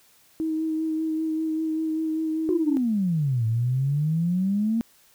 sine tone with vibrato, 317.2 Hz, D#4, 33 cents sharp, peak -23 dBFS, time 0.4-2.77 s, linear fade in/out 0 ms, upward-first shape sine, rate 5.1 Hz, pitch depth 18 cents each way
sine exponential two-way sweep, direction down then up, 376.3 to 110 to 233.2 Hz, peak -20 dBFS, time 2.49-4.81 s, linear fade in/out 0 ms, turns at 3.46 s
effects tanh soft clip ceiling -12 dBFS + white hiss -58 dBFS RMS until 5.14 s

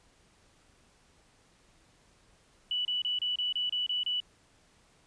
sine tone bursts, 2960 Hz, F#7, in tune, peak -28 dBFS, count 9, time 2.71-4.202 s, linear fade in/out 2 ms, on 140 ms, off 29 ms, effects pink hiss -64 dBFS RMS until 5.06 s + resampled to 22050 Hz

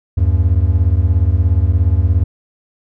triangle beating tone pair, 77.78 / 94.78 Hz, D#2 / F#2, 0 / +42 cents, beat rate 17 Hz, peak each -11 dBFS, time 0.17-2.24 s, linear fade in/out 10 ms, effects none

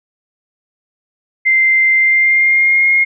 sine tone with pitch glide, 2085 to 2142 Hz, C7 to C7, -7 to +40 cents, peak -8 dBFS, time 1.45-3.05 s, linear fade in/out 20 ms, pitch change +47 cents, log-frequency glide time 1.96-2.87 s, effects none

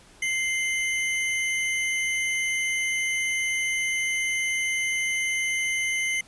square tone pair together, 2091 / 2997 Hz, C7 / F#7, -2 / +22 cents, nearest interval tritone, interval 624 cents, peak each -25 / -34 dBFS, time 0.22-6.21 s, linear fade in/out 5 ms, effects pink hiss -53 dBFS RMS until 6.27 s + resampled to 24000 Hz

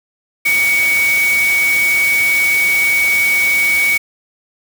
sine tone in noise, 2245 Hz, C#7, 21 cents sharp, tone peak -11 dBFS, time 0.45-3.98 s, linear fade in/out 10 ms, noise white, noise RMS -23 dBFS, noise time 0.45-3.98 s, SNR +9 dB, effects none

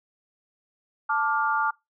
sine chord, D minor, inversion second, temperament just, 881 / 1174.7 / 1409.6 Hz, A5 / D6 / F6, +2 / 0 / +16 cents, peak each -26 dBFS, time 1.09-1.71 s, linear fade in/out 10 ms, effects noise-tail reverb RT60 0.2 s tail -23 dB re dry

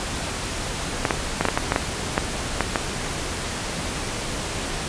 clicks, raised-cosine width 0.5 ms, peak -3 dBFS, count 11, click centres 1.052 / 1.108 / 1.41 / 1.453 / 1.486 / 1.575 / 1.721 / 1.761 / 2.179 / 2.607 / 2.758 s, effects pink hiss -28 dBFS RMS until 4.88 s + resampled to 22050 Hz

